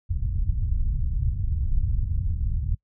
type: low-pass noise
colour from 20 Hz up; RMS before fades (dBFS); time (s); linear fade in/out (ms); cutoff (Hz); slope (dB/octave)
pink; -24; 0.09-2.76; 20; 110; 24
effects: noise-tail reverb RT60 0.1 s tail -25 dB re dry